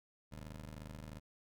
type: ring-modulated tone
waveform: 20% pulse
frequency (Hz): 76.8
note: D#2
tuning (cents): -22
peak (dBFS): -39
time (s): 0.31-1.2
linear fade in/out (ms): 20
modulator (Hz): 27
effects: none